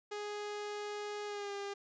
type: tone with pitch glide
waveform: sawtooth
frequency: 415.3 to 401.4 Hz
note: G#4 to G4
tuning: 0 to +41 cents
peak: -35 dBFS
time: 0.11-1.74 s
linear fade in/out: 10 ms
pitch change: -59 cents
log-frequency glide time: 1.26-1.53 s
effects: resampled to 16000 Hz